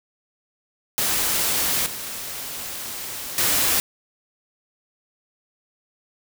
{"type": "noise with level steps", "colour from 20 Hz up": "white", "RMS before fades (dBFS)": [-22, -32, -20], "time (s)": [0.98, 3.8], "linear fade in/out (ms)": 0, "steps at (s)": [1.86, 3.38], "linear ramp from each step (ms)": 2, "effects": []}